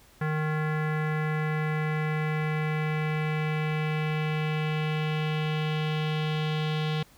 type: tone with low-pass filter sweep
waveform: square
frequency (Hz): 154.3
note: D#3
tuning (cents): -14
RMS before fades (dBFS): -28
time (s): 0.21-7.03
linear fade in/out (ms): 5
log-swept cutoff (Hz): 1700 to 3400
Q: 2.9
effects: pink hiss -57 dBFS RMS until 7.17 s